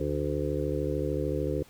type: harmonic tone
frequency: 73.42 Hz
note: D2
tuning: in tune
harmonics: 1 / 2 / 4 / 5 / 6 / 7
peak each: -34 / -34 / -34 / -34 / -34 / -34 dBFS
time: 0-1.63 s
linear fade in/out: 5 ms
effects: pink hiss -56 dBFS RMS until 1.69 s